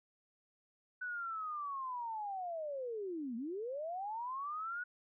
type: linear two-way sweep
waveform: sine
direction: down then up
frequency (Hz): 1500 to 220.5 to 1478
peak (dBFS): -38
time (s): 1.01-4.84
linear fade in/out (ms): 10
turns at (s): 3.36
effects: none